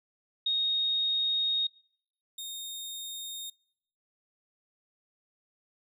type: tone pair in turn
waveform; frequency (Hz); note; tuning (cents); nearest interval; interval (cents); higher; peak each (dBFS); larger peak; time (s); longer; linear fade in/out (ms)
sine / sawtooth; 3729 / 3690; A#7 / A#7; 0 / -18; unison; 18; first; -25 / -34; first; 0.46-1.67 / 2.38-3.5; first; 5
effects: noise-tail reverb RT60 0.7 s tail -26 dB re dry